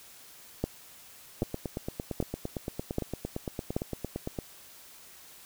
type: two click trains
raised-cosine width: 2 ms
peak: -14 / -19 dBFS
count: 5 / 27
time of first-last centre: 0.64-3.765 / 1.43-4.388 s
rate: 1.28 / 8.79 Hz
effects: white hiss -52 dBFS RMS until 5.45 s